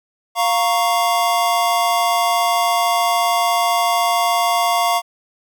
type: chord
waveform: square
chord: Bb minor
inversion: second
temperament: equal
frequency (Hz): 698.5 / 932.3 / 1108.7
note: F5 / Bb5 / Db6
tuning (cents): 0 / 0 / 0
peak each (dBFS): -18 / -22 / -21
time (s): 0.35-5.02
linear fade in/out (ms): 50
effects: none